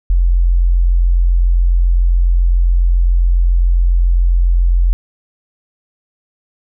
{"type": "tone", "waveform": "sine", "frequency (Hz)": 43.65, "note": "F1", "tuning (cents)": 0, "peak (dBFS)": -8, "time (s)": [0.1, 4.93], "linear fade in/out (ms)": 0, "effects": []}